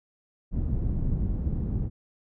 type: low-pass noise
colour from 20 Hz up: pink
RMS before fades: -27 dBFS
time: 0.51-1.9 s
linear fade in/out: 50 ms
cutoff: 170 Hz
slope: 12 dB/octave
effects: none